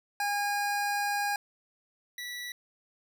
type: tone pair in turn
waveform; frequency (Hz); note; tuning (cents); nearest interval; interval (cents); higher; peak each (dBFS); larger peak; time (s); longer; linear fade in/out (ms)
25% pulse; 816 / 1954.3; G#5 / B6; -31 / -19; octave + minor third; 1512; second; -24 / -33; first; 0.2-1.36 / 2.18-2.52; first; 2
effects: none